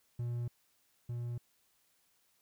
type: tone pair in turn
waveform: triangle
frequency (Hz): 119.9 / 119.9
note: A#2 / A#2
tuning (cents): +49 / +49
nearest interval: unison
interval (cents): 0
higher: neither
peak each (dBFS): -32 / -34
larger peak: first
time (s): 0.19-0.48 / 1.09-1.38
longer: neither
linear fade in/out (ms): 5
effects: white hiss -73 dBFS RMS until 2.41 s